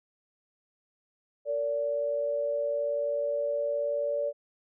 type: tone pair together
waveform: sine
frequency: 457.9 / 576.9 Hz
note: A#4 / D5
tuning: -31 / -31 cents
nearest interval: major third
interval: 400 cents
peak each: -35 / -27 dBFS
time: 1.45-4.33 s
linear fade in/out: 50 ms
effects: none